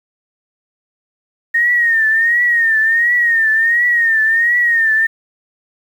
sine tone with vibrato, 1846 Hz, A#6, 17 cents flat, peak -10 dBFS, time 1.54-5.07 s, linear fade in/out 10 ms, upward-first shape triangle, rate 1.4 Hz, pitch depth 100 cents each way, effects 7-bit

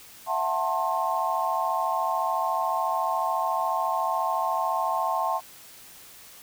sine chord, F# half-diminished seventh, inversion third, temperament just, 666 / 740 / 888 / 1065.6 Hz, E5 / F#5 / A5 / C6, +18 / 0 / +16 / +31 cents, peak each -30 / -30 / -28 / -28 dBFS, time 0.26-5.41 s, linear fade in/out 50 ms, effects white hiss -48 dBFS RMS until 6.42 s

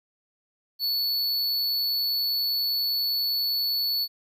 square tone, 4435 Hz, C#8, in tune, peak -24 dBFS, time 0.79-4.08 s, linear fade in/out 50 ms, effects 11-bit

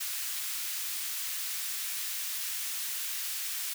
white high-pass noise, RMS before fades -35 dBFS, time 0-3.74 s, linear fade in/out 10 ms, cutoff 1700 Hz, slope 12 dB/octave, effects none

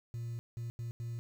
sine tone bursts at uneven times, 117.4 Hz, A#2, 13 cents sharp, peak -34 dBFS, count 4, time 0.14-0.39 / 0.57-0.7 / 0.79-0.91 / 1-1.19 s, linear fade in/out 0 ms, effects tanh soft clip ceiling -36 dBFS + 10-bit

